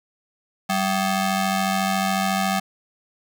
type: ring-modulated tone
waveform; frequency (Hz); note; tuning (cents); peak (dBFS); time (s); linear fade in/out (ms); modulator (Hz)
sawtooth; 480; B4; -49; -13; 0.69-2.6; 10; 287
effects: none